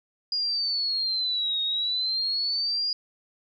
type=exponential two-way sweep; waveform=sine; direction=down then up; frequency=4882 to 3729 to 4882 Hz; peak=-24 dBFS; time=0.32-2.93 s; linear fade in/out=2 ms; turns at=1.62 s; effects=11-bit